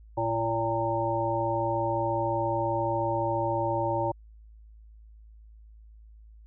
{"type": "harmonic tone with a mistuned harmonic", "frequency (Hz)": 114.4, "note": "A#2", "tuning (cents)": -32, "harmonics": [1, 3, 5, 7, 8], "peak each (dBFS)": [-33, -32, -30, -33, -30], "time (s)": [0.17, 4.12], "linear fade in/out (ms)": 10, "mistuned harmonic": 3, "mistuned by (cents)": -17, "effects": ["added 54 Hz sine -48 dBFS peak until 6.46 s"]}